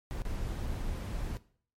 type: noise with dropouts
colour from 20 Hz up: brown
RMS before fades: -35 dBFS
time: 0.11-1.37 s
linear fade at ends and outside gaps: 0 ms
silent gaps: 0.219-0.252 s
effects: noise-tail reverb RT60 0.5 s tail -17 dB re dry + MP3 64 kbps